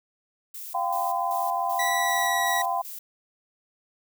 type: noise with tremolo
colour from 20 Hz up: violet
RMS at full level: -38 dBFS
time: 0.54-2.99 s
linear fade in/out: 5 ms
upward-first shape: square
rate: 2.6 Hz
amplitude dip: 70%
type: chord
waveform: sine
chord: F suspended second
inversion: none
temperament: equal with one note detuned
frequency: 698.5 / 784 / 1019.7 Hz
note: F5 / G5 / C6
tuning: 0 / 0 / -45 cents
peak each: -28 dBFS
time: 0.74-2.82 s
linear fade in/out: 10 ms
type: tone with pitch glide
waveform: sawtooth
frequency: 1955 to 1932.5 Hz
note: B6 to B6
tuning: -18 to -38 cents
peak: -22 dBFS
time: 1.79-2.62 s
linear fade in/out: 5 ms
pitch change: -20 cents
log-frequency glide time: 1.96-2.39 s
effects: none